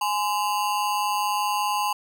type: ring-modulated tone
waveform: square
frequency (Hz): 932.3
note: A#5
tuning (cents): 0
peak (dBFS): -20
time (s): 0.01-1.93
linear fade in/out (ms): 5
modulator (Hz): 97.5
effects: none